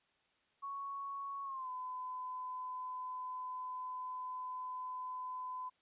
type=tone with pitch glide; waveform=sine; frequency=1110 to 1012 Hz; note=C#6 to B5; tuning=+2 to +42 cents; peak=-40 dBFS; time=0.62-5.7 s; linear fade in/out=20 ms; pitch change=-160 cents; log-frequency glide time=1.44-1.69 s; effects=white hiss -75 dBFS RMS until 5.81 s + resampled to 8000 Hz